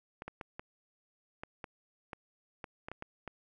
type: clicks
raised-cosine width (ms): 0.5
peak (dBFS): -26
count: 12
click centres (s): 0.221 / 0.28 / 0.412 / 0.595 / 1.435 / 1.642 / 2.132 / 2.642 / 2.885 / 2.916 / 3.024 / 3.277
effects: none